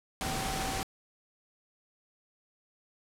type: tone in noise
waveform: sine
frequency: 769 Hz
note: G5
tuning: 33 cents flat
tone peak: -37 dBFS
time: 0.21-0.83 s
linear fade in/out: 0 ms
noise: pink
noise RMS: -34 dBFS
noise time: 0.21-0.83 s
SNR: -6 dB
effects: low-pass 11000 Hz 12 dB/octave